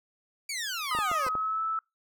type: exponential sweep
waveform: 15% pulse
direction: down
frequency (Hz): 2349 to 493.9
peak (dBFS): -25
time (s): 0.49-1.29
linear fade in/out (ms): 5
type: tone with pitch glide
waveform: sine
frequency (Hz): 1244.5 to 1312.4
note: D#6 to E6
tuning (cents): 0 to -8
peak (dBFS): -27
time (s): 0.91-1.79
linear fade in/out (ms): 2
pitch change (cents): +92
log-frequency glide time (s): 1.11-1.62
type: clicks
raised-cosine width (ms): 1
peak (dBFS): -22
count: 5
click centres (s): 0.95 / 0.988 / 1.115 / 1.266 / 1.353
effects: noise-tail reverb RT60 0.2 s tail -26 dB re dry